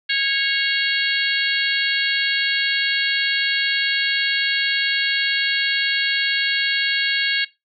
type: harmonic tone with a mistuned harmonic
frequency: 549 Hz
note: C#5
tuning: 17 cents flat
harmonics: 3 / 4 / 5 / 6 / 7 / 8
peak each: -23 / -24 / -25 / -26 / -26 / -27 dBFS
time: 0.09-7.45 s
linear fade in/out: 10 ms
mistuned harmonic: 5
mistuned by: +32 cents
effects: noise-tail reverb RT60 0.2 s tail -18 dB re dry

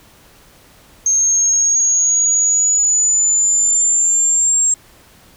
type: exponential sweep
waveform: sine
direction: up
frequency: 6400 to 7500 Hz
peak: -11 dBFS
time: 1.06-4.74 s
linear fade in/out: 2 ms
effects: pink hiss -47 dBFS RMS until 5.36 s

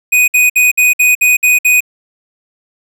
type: tone bursts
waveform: square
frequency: 2489 Hz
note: D#7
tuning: in tune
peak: -7 dBFS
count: 8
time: 0.12-1.806 s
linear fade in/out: 10 ms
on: 160 ms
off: 58 ms
effects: none

